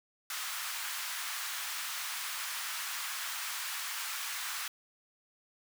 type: high-pass noise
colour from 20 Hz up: pink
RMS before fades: -38 dBFS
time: 0.3-4.68 s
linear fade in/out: 2 ms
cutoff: 1100 Hz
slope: 24 dB/octave
effects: none